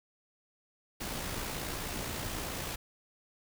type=noise with amplitude modulation; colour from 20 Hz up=pink; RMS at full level=-36 dBFS; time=1-2.76 s; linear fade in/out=10 ms; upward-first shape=sine; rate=58.7 Hz; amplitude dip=35%; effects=none